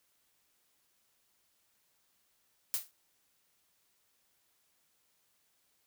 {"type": "noise with exponential decay", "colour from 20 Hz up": "blue", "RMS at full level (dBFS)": -29, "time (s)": [2.74, 2.91], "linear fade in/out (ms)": 0, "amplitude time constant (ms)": 35, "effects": ["white hiss -74 dBFS RMS until 5.86 s"]}